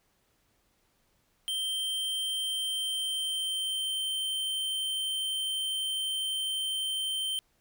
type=tone with pitch glide; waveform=square; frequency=3136 to 3114 Hz; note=G7 to G7; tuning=0 to -12 cents; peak=-30 dBFS; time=1.48-7.39 s; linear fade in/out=0 ms; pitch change=-12 cents; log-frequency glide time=2.35-4.02 s; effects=pink hiss -71 dBFS RMS until 7.6 s